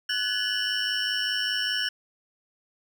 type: tone cluster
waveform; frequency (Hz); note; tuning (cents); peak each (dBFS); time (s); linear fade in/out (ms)
triangle; 1493 / 1699 / 2929 / 3034 / 5460; F#6 / G#6 / F#7 / F#7 / F8; +15 / +39 / -18 / +43 / -40; -30; 0.09-1.89; 5
effects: none